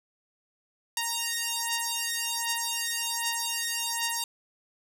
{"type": "beating tone pair", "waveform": "5% pulse", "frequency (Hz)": [930, 931.3], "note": ["A#5", "A#5"], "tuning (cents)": [-4, -2], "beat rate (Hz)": 1.3, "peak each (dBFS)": -19, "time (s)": [0.97, 4.24], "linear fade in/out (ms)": 2, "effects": []}